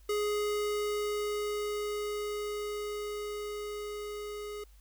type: tone with level ramp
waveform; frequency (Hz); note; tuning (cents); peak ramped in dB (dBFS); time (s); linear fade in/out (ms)
square; 416.9; G#4; +7; -29 to -39; 0.09-4.64; 5
effects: added 50 Hz sine -54 dBFS peak until 4.8 s + white hiss -67 dBFS RMS until 4.8 s